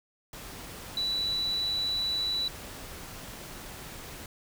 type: tone in noise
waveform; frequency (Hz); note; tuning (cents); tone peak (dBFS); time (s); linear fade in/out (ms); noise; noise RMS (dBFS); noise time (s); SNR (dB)
sine; 3951; B7; 0; -27; 0.97-2.48; 2; pink; -43; 0.33-4.26; +13
effects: none